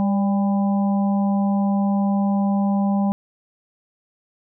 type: harmonic tone with a mistuned harmonic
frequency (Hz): 199.7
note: G3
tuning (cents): +32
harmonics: 1 / 3 / 4 / 5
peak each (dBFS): -17 / -31 / -28 / -35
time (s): 0-3.12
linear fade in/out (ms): 0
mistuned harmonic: 3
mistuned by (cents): -44
effects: none